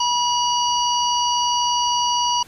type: harmonic tone with a mistuned harmonic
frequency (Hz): 969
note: B5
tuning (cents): -33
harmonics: 1 / 3 / 5 / 6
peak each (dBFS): -19 / -24 / -26 / -27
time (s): 0-2.43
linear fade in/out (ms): 5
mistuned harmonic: 5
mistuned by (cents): -83
effects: pink hiss -47 dBFS RMS until 2.47 s + resampled to 32000 Hz